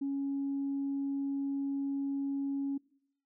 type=tone; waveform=sine; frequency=277.2 Hz; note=C#4; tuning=in tune; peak=-30 dBFS; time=0.01-2.78 s; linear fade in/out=10 ms; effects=noise-tail reverb RT60 0.7 s tail -24 dB re dry + tanh soft clip ceiling -27 dBFS